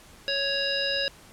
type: harmonic tone with a mistuned harmonic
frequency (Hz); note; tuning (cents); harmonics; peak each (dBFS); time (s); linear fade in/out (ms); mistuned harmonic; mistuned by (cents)
554.4; C#5; 0; 1 / 3 / 5 / 7 / 9; -31 / -31 / -31 / -31 / -31; 0.28-1.08; 0; 5; +17
effects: pink hiss -51 dBFS RMS until 1.32 s + low-pass 12000 Hz 12 dB/octave